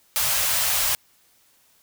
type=band-stop noise; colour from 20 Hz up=white; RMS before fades=-22 dBFS; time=0.16-0.95 s; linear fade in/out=0 ms; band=150 to 520 Hz; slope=48 dB/octave; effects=white hiss -60 dBFS RMS until 1.82 s